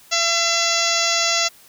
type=harmonic tone; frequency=676 Hz; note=E5; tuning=43 cents sharp; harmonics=1 / 2 / 3 / 4 / 5 / 6 / 7 / 8 / 9 / 10; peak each=-26 / -26 / -26 / -26 / -26 / -26 / -26 / -26 / -26 / -26 dBFS; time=0.11-1.49 s; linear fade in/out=20 ms; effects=white hiss -49 dBFS RMS until 1.68 s